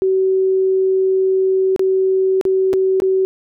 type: tone with dropouts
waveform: sine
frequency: 379.5 Hz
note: F#4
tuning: 44 cents sharp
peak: -12 dBFS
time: 0.02-3.25 s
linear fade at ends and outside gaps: 0 ms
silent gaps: 1.762-1.794 / 2.412-2.452 / 2.731-2.737 / 3.001-3.02 s
effects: none